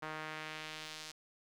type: tone with band-pass filter sweep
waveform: sawtooth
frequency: 155.56 Hz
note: D#3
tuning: in tune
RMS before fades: -45 dBFS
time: 0.02-1.12 s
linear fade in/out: 10 ms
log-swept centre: 1300 to 5200 Hz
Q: 1.1
effects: 11-bit